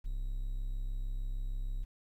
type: tone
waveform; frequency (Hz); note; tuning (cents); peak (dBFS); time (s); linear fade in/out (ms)
triangle; 33.27; C1; +30; -31; 0.04-1.85; 20
effects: 11-bit